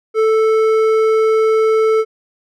triangle tone with hard clipping, 440 Hz, A4, in tune, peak -12 dBFS, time 0.14-2.05 s, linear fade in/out 50 ms, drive 12 dB, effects none

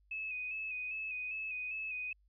sine tone with vibrato, 2546 Hz, D#7, 39 cents sharp, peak -37 dBFS, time 0.11-2.13 s, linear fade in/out 5 ms, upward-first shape square, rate 2.5 Hz, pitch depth 35 cents each way, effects added 50 Hz sine -66 dBFS peak until 2.28 s

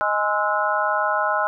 harmonic tone with a mistuned harmonic, 207.7 Hz, G#3, in tune, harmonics 3 / 4 / 5 / 6 / 7, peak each -25 / -25 / -25 / -25 / -25 dBFS, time 0.01-1.47 s, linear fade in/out 0 ms, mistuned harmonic 6, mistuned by +83 cents, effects none

